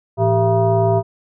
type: tone with frequency modulation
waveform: sine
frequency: 392.3 Hz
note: G4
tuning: 1 cent sharp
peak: -12 dBFS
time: 0.17-1.03 s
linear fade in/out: 50 ms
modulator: 281 Hz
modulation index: 1.5
effects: none